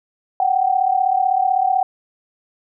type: tone pair together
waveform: sine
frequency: 740 / 775.9 Hz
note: F#5 / G5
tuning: 0 / -18 cents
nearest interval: minor second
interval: 82 cents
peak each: -17 dBFS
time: 0.4-1.83 s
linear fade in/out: 2 ms
effects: none